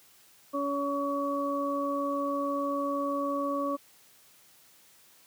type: harmonic tone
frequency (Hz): 282.1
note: C#4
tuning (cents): +30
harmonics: 1 / 2 / 4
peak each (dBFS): -32 / -32 / -32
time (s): 0.53-3.77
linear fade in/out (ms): 20
effects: white hiss -59 dBFS RMS until 5.26 s + high-pass 80 Hz 12 dB/octave